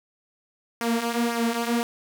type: tone with flanger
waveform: sawtooth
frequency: 234 Hz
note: A#3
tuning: 7 cents sharp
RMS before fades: -25 dBFS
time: 0.81-1.83 s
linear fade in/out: 0 ms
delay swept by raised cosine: 0.25 to 4.85 ms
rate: 1.9 Hz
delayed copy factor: -0.65
effects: none